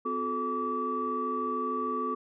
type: tone cluster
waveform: sine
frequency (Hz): 255.5 / 360.4 / 433.5 / 1153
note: C4 / F#4 / A4 / D6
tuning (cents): -41 / -45 / -26 / -32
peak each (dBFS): -35 / -38 / -35 / -30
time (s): 0.05-2.15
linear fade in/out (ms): 10
effects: tanh soft clip ceiling -19 dBFS